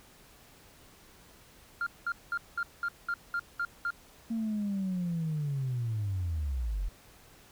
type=tone bursts; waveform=sine; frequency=1396.9 Hz; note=F6; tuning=in tune; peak=-27 dBFS; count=9; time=1.81-3.905 s; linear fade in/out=2 ms; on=55 ms; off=200 ms
type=linear sweep; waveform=sine; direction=down; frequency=230 to 40.81 Hz; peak=-28 dBFS; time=4.3-6.89 s; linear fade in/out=10 ms
effects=tanh soft clip ceiling -26 dBFS + pink hiss -57 dBFS RMS until 7.51 s